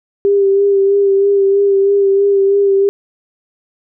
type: tone with vibrato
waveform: sine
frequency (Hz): 396.6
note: G4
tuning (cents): +20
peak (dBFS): -8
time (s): 0.25-2.89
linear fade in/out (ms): 0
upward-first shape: sine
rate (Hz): 3.1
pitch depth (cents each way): 26
effects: none